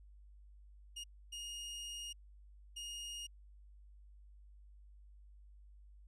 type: tone bursts at uneven times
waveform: sawtooth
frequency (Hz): 2857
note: F7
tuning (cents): +39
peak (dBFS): -40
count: 3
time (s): 0.96-1.04 / 1.32-2.13 / 2.76-3.27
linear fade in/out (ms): 10
effects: added 50 Hz sine -56 dBFS peak until 6.07 s + resampled to 24000 Hz